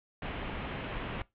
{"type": "low-pass noise", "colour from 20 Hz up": "pink", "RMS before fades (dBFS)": -38, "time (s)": [0.22, 1.22], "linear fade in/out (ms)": 2, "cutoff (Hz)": 3200, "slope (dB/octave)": 48, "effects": ["noise-tail reverb RT60 0.2 s tail -21 dB re dry"]}